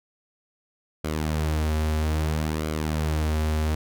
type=tone with flanger; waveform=sawtooth; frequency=77.5 Hz; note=D#2; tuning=6 cents flat; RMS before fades=-25 dBFS; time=1.04-3.75 s; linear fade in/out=5 ms; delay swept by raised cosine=1.1 to 6.7 ms; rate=0.61 Hz; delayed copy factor=-0.55; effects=none